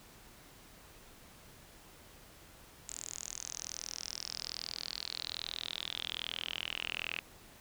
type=tone with band-pass filter sweep; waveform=sawtooth; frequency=41.2 Hz; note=E1; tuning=in tune; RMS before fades=-42 dBFS; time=2.88-7.2 s; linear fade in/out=0 ms; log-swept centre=7300 to 2600 Hz; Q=7.3; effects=pink hiss -57 dBFS RMS until 7.6 s